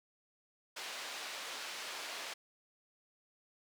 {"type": "band-pass noise", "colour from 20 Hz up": "white", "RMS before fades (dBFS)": -44, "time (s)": [0.76, 2.34], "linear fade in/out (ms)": 10, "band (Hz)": [480, 4400], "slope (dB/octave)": 12, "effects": []}